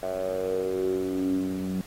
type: tone with band-pass filter sweep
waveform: 10% pulse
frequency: 93.7 Hz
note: F#2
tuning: 22 cents sharp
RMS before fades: -28 dBFS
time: 0.03-1.81 s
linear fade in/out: 0 ms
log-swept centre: 660 to 200 Hz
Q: 6.6
effects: pink hiss -48 dBFS RMS until 1.86 s + AAC 48 kbps